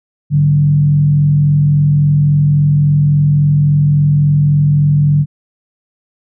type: tone with frequency modulation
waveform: sine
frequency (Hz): 146.83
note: D3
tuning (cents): 0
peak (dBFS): -7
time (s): 0.3-5.26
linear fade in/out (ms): 50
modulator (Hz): 43.6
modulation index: 0.4
effects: none